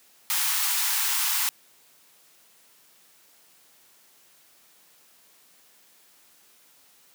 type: high-pass noise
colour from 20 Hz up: white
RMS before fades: -25 dBFS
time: 0.3-1.49 s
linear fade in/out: 0 ms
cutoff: 790 Hz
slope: 96 dB/octave
effects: white hiss -58 dBFS RMS until 7.14 s + high-pass 150 Hz 12 dB/octave